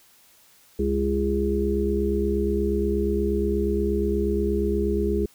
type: harmonic tone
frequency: 68.4 Hz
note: C#2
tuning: 23 cents flat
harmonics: 1 / 3 / 5 / 6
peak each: -26 / -27 / -27 / -25 dBFS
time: 0.79-5.26 s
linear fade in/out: 5 ms
effects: white hiss -56 dBFS RMS until 5.34 s